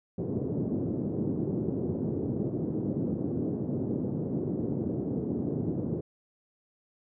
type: band-pass noise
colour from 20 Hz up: white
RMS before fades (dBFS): -31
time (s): 0.18-6.01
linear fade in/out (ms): 5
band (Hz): 100 to 370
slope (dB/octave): 24
effects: none